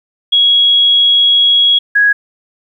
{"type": "tone pair in turn", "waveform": "sine", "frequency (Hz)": [3322, 1661], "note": ["G#7", "G#6"], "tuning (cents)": [0, 0], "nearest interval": "octave", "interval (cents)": 1200, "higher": "first", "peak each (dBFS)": -6, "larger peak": "neither", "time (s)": [[0.32, 1.79], [1.95, 2.13]], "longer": "first", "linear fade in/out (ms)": 10, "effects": ["8-bit"]}